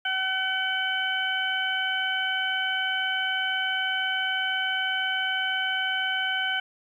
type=harmonic tone; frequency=758 Hz; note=F#5; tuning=42 cents sharp; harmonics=1 / 2 / 3 / 4; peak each=-33 / -27 / -34 / -29 dBFS; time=0.05-6.6 s; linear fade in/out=5 ms; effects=10-bit